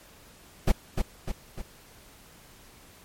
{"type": "noise with echo", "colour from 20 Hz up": "brown", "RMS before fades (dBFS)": -19, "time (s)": [0.67, 0.72], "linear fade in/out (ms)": 10, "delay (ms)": 300, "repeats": 3, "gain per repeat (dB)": -5, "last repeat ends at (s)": 1.62, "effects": ["pink hiss -53 dBFS RMS until 3.04 s", "MP3 64 kbps"]}